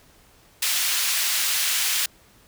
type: high-pass noise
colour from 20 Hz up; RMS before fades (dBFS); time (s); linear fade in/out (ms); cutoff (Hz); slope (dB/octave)
pink; -23; 0.62-2.06; 5; 2400; 12
effects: pink hiss -55 dBFS RMS until 2.47 s